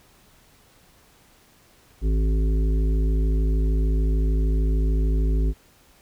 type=harmonic tone; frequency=53.3 Hz; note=G#1; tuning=46 cents sharp; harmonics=1 / 3 / 5 / 7 / 8; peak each=-18 / -31 / -33 / -36 / -40 dBFS; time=2.01-5.54 s; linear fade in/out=50 ms; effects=pink hiss -56 dBFS RMS until 6.01 s